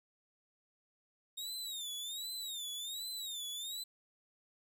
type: tone with vibrato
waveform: sawtooth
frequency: 3711 Hz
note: A#7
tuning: 9 cents flat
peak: -37 dBFS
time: 1.37-3.84 s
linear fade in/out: 10 ms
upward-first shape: sine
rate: 1.3 Hz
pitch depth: 150 cents each way
effects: 11-bit